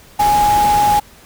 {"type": "tone in noise", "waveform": "sine", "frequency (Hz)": 830.6, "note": "G#5", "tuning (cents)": 0, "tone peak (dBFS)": -10, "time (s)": [0.19, 1], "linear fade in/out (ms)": 10, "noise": "pink", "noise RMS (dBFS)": -23, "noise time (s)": [0.19, 1], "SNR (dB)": 10, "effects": ["pink hiss -44 dBFS RMS until 1.25 s"]}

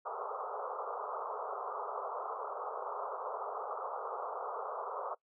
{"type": "band-pass noise", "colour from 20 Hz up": "white", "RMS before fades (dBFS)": -40, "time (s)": [0.05, 5.15], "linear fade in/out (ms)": 10, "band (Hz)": [410, 1300], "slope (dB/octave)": 96, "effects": ["noise-tail reverb RT60 0.1 s tail -21 dB re dry"]}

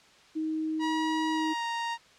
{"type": "tone", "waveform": "sine", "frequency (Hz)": 314.7, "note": "D#4", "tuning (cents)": 20, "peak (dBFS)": -28, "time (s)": [0.35, 1.54], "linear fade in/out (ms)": 20}
{"type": "tone with pitch glide", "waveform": "sawtooth", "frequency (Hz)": [960, 931.6], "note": ["B5", "A#5"], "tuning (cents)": [-49, -1], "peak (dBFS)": -26, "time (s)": [0.79, 1.98], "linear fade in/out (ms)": 50, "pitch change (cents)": -52, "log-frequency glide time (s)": [1.31, 1.64]}
{"effects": ["white hiss -57 dBFS RMS until 2.18 s", "low-pass 5000 Hz 12 dB/octave"]}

